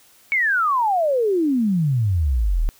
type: exponential sweep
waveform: sine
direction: down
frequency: 2261 to 34.65 Hz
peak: -16 dBFS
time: 0.32-2.69 s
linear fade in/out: 0 ms
effects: white hiss -53 dBFS RMS until 2.79 s